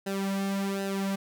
sawtooth tone with flanger, 196 Hz, G3, in tune, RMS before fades -30 dBFS, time 0.06-1.16 s, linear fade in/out 10 ms, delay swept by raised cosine 0.88 to 3.08 ms, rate 1.3 Hz, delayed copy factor -0.75, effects none

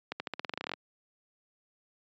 accelerating click train, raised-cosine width 0.3 ms, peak -18 dBFS, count 15, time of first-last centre 0.12-0.737 s, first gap 80 ms, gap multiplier 0.9, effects high-pass 200 Hz 12 dB/octave + resampled to 16000 Hz

